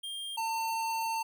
square tone pair in turn, 3204 / 901.5 Hz, G7 / A5, +37 / +42 cents, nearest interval octave + minor seventh, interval 2195 cents, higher first, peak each -37 / -31 dBFS, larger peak second, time 0.03-0.37 / 0.37-1.23 s, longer second, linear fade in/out 10 ms, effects none

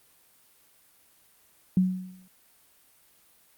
sine tone with exponential decay, 185 Hz, F#3, in tune, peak -16 dBFS, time 1.77-2.28 s, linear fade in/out 2 ms, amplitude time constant 110 ms, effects white hiss -61 dBFS RMS until 3.57 s + Opus 32 kbps

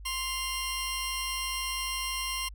15% pulse tone pair together, 1049 / 2800 Hz, C6 / F7, +4 / +4 cents, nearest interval octave + perfect fourth, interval 1700 cents, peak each -27 dBFS, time 0.05-2.49 s, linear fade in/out 10 ms, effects added 50 Hz sine -42 dBFS peak until 2.54 s

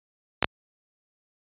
clicks, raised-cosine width 0.3 ms, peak -3 dBFS, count 2, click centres 0.426 / 0.444 s, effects high-pass 60 Hz 12 dB/octave + resampled to 8000 Hz

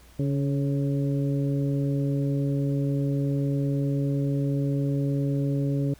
harmonic tone with a mistuned harmonic, 140.6 Hz, C#3, 25 cents sharp, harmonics 1 / 2 / 3 / 4, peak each -24 / -28 / -35 / -37 dBFS, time 0.19-5.94 s, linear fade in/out 5 ms, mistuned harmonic 4, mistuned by -30 cents, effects added 60 Hz sine -52 dBFS peak until 5.99 s + pink hiss -55 dBFS RMS until 5.99 s

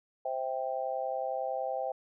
sine chord, C major, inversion none, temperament just, 523.3 / 654.1 / 784.9 Hz, C5 / E5 / G5, 0 / -14 / +2 cents, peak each -35 / -36 / -35 dBFS, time 0.25-1.92 s, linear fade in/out 5 ms, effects none

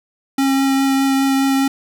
square tone with vibrato, 270.9 Hz, C#4, 40 cents flat, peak -14 dBFS, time 0.38-1.68 s, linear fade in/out 5 ms, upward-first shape triangle, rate 4.9 Hz, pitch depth 12 cents each way, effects none

